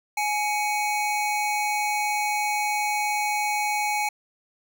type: tone pair together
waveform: square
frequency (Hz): 838 / 2237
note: G#5 / C#7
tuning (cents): +15 / +15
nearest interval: octave + perfect fourth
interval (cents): 1700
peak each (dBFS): -25 / -29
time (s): 0.17-4.09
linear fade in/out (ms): 5
effects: none